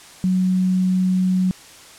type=tone; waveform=sine; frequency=185 Hz; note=F#3; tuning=in tune; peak=-15 dBFS; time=0.24-1.51 s; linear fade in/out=0 ms; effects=white hiss -43 dBFS RMS until 1.98 s + low-pass 9000 Hz 12 dB/octave